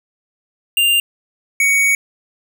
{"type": "tone pair in turn", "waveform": "square", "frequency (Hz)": [2794, 2239], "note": ["F7", "C#7"], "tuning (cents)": [0, 17], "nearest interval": "major third", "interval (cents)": 383, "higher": "first", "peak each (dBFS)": -12, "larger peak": "neither", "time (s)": [[0.77, 1], [1.6, 1.95]], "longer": "second", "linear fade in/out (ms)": 2, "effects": []}